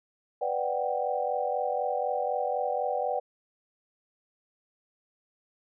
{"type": "chord", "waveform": "sine", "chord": "G major seventh", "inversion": "first", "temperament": "equal with one note detuned", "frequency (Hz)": [496.5, 587.3, 740, 784], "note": ["B4", "D5", "F#5", "G5"], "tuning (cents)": [9, 0, 0, 0], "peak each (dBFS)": -32, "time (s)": [0.41, 3.2], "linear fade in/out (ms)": 10, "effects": []}